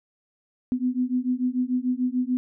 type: beating tone pair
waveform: sine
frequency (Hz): 248 / 254.8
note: B3 / C4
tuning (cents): +7 / -46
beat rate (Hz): 6.8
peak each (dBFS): -25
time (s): 0.72-2.37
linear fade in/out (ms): 0
effects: none